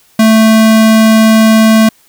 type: tone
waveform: square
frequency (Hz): 220.7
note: A3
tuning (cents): +5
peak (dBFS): -4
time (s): 0.19-1.89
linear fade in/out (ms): 5
effects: white hiss -48 dBFS RMS until 2.08 s